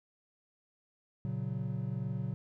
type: chord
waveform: triangle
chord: F# major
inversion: first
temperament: equal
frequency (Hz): 116.54 / 138.59 / 185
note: A#2 / C#3 / F#3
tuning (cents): 0 / 0 / 0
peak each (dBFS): -35 / -35 / -37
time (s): 1.25-2.34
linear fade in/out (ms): 0
effects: none